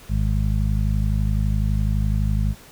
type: harmonic tone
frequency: 51.91 Hz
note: G#1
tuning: in tune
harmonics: 1 / 2 / 3 / 4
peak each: -20 / -23 / -27 / -29 dBFS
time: 0.08-2.55 s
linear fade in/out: 50 ms
effects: pink hiss -46 dBFS RMS until 2.71 s